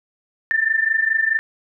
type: tone pair together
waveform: sine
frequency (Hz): 1769 / 1793.7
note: A6 / A6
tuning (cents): +9 / +33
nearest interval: unison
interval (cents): 24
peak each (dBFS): -20 / -18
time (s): 0.51-1.39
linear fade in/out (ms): 0
effects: none